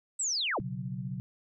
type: linear sweep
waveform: sine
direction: down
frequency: 8190 to 105.9 Hz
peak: -28 dBFS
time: 0.19-0.6 s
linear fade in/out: 10 ms
type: chord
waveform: sine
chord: B suspended second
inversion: none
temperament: equal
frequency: 123.47 / 138.59 / 185 Hz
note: B2 / C#3 / F#3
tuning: 0 / 0 / 0 cents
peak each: -38 dBFS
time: 0.6-1.2 s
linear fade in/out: 0 ms
effects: none